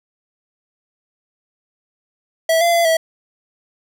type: tone with pitch steps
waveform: square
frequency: 653 / 685 / 680 / 650 Hz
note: E5 / F5 / F5 / E5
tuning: -17 / -34 / -46 / -24 cents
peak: -13 dBFS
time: 2.49-2.97 s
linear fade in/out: 5 ms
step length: 120 ms
effects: none